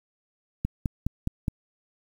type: click train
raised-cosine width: 5 ms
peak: -13 dBFS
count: 5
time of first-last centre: 0.65-1.482 s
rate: 4.81 Hz
effects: 8-bit